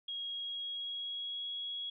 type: tone with pitch glide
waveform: sine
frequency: 3286 to 3328 Hz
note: G#7 to G#7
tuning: -19 to +3 cents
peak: -37 dBFS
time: 0.08-1.9 s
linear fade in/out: 5 ms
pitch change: +22 cents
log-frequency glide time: 0.28-1.47 s
effects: none